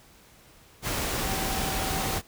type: tone in noise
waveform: sine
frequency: 769 Hz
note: G5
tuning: 33 cents flat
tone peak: -35 dBFS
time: 1.2-2.21 s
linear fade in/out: 50 ms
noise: pink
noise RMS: -29 dBFS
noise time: 0.82-2.22 s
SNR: -9 dB
effects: pink hiss -55 dBFS RMS until 2.27 s